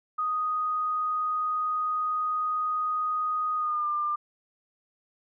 sine tone with pitch glide, 1244.5 to 1195.9 Hz, D#6 to D6, 0 to +31 cents, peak -25 dBFS, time 0.18-4.16 s, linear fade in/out 10 ms, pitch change -69 cents, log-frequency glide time 3.56-3.88 s, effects none

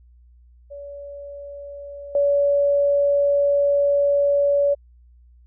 sine tone with level steps, 569 Hz, C#5, 45 cents sharp, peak -33 / -15 dBFS, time 0.7-4.75 s, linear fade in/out 20 ms, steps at 2.15 s, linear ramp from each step 2 ms, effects added 60 Hz sine -48 dBFS peak until 5.46 s

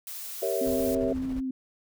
blue noise, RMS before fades -38 dBFS, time 0.07-0.95 s, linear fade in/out 2 ms
sine chord, G diminished seventh, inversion none, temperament equal with one note detuned, 392 / 466.2 / 554.4 / 656.2 Hz, G4 / Bb4 / Db5 / Fb5, 0 / 0 / 0 / -8 cents, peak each -31 dBFS, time 0.42-1.13 s, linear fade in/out 5 ms
sine tone with vibrato, 261.6 Hz, C4, in tune, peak -28 dBFS, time 0.61-1.51 s, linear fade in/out 5 ms, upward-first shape sine, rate 6.5 Hz, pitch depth 17 cents each way
brown noise with tremolo, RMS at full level -38 dBFS, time 0.65-1.41 s, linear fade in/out 20 ms, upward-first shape square, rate 14 Hz, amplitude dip 35%
effects none

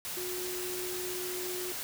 sine tone in noise, 363 Hz, F#4, 33 cents flat, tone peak -37 dBFS, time 0.17-1.72 s, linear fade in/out 0 ms, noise white, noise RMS -38 dBFS, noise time 0.05-1.83 s, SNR -2 dB, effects none

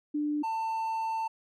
sine / triangle tone pair in turn, 297 / 893.9 Hz, D4 / A5, +20 / +27 cents, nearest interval octave + perfect fifth, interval 1907 cents, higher second, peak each -27 dBFS, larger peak neither, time 0.14-0.43 / 0.43-1.28 s, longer second, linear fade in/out 10 ms, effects none

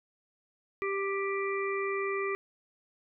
harmonic tone, 393.4 Hz, G4, 6 cents sharp, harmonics 1 / 3 / 5 / 6, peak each -31 / -36 / -38 / -39 dBFS, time 0.82-2.35 s, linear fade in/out 0 ms, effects none

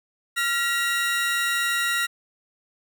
30% pulse tone pair together, 1388 / 1911.2 Hz, F6 / A#6, -11 / +43 cents, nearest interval tritone, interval 554 cents, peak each -23 / -21 dBFS, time 0.36-2.07 s, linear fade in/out 20 ms, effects none

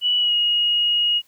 sine tone with pitch glide, 2949 to 2880 Hz, F#7 to F#7, -6 to -47 cents, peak -16 dBFS, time 0.01-1.22 s, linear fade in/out 50 ms, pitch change -41 cents, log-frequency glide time 0.18-0.34 s, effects white hiss -59 dBFS RMS until 1.27 s

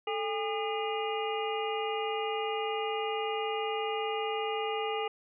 harmonic tone with a mistuned harmonic, 406.5 Hz, G#4, 37 cents flat, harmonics 1 / 2 / 3 / 5 / 6 / 7, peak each -33 / -35 / -39 / -44 / -43 / -40 dBFS, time 0.07-5.08 s, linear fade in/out 5 ms, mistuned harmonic 1, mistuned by +130 cents, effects none

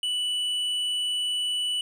triangle tone with hard clipping, 2965 Hz, F#7, 3 cents sharp, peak -26 dBFS, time 0.03-1.81 s, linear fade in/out 2 ms, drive 8 dB, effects none

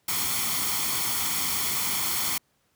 white noise with comb filter, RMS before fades -27 dBFS, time 0.08-2.38 s, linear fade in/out 5 ms, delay 0.91 ms, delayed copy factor +0.6, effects pink hiss -69 dBFS RMS until 2.75 s + high-pass 80 Hz 12 dB/octave

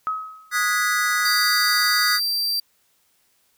sine tone with exponential decay, 1275 Hz, D#6, 42 cents sharp, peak -19 dBFS, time 0.07-0.63 s, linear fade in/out 0 ms, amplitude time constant 120 ms
square chord, G# minor seventh, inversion second, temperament equal with one note detuned, 1244.5 / 1457.1 / 1661.2 / 1975.5 Hz, D#6 / F#6 / G#6 / B6, 0 / -27 / 0 / 0 cents, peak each -25 / -25 / -27 / -25 dBFS, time 0.51-2.2 s, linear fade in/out 50 ms
45% pulse tone, 4699 Hz, D8, in tune, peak -20 dBFS, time 1.25-2.6 s, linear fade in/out 5 ms
effects white hiss -64 dBFS RMS until 3.57 s

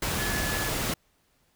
sine tone in noise, 1712 Hz, A6, 48 cents flat, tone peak -33 dBFS, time 0.18-0.69 s, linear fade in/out 5 ms, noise pink, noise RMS -29 dBFS, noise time 0.02-0.94 s, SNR -7 dB, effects pink hiss -68 dBFS RMS until 1.55 s

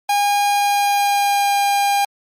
45% pulse tone with pitch glide, 814 to 804.7 Hz, G#5 to G5, -35 to +45 cents, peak -14 dBFS, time 0.09-2.05 s, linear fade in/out 5 ms, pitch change -20 cents, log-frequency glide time 0.44-1.56 s, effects MP3 64 kbps

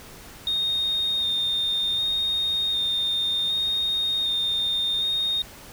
triangle tone with vibrato, 3674 Hz, A#7, 26 cents flat, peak -19 dBFS, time 0.47-5.42 s, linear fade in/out 2 ms, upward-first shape square, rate 0.66 Hz, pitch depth 13 cents each way, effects tanh soft clip ceiling -19 dBFS + pink hiss -44 dBFS RMS until 5.72 s

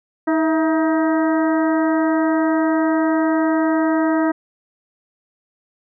harmonic tone with a mistuned harmonic, 316.6 Hz, D#4, 30 cents sharp, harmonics 1 / 2 / 3 / 4 / 5 / 6, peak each -16 / -22 / -26 / -28 / -30 / -32 dBFS, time 0.27-4.32 s, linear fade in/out 10 ms, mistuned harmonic 2, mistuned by +54 cents, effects none

